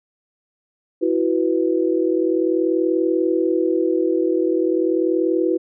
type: chord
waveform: sine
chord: E suspended second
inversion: none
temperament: equal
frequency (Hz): 329.6 / 370 / 493.9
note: E4 / F#4 / B4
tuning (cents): 0 / 0 / 0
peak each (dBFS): -19 / -20 / -23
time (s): 1.01-5.58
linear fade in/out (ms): 20
effects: none